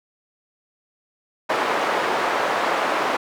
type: band-pass noise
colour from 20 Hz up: white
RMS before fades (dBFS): -22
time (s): 1.49-3.17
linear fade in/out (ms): 10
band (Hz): 410 to 1200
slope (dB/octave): 12
effects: none